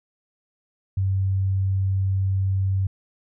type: tone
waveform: sine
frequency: 96.1 Hz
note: G2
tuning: 34 cents flat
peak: -19 dBFS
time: 0.97-2.87 s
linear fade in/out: 5 ms
effects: none